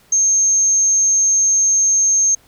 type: tone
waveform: sine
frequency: 6400 Hz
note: G8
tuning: 35 cents sharp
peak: -11 dBFS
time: 0.12-2.35 s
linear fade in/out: 5 ms
effects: pink hiss -52 dBFS RMS until 2.47 s